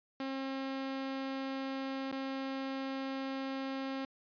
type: tone with dropouts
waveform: sawtooth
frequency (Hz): 268.5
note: C4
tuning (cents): +45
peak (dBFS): -32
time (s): 0.2-4.05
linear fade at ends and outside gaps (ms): 2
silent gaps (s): 2.116-2.124
effects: resampled to 11025 Hz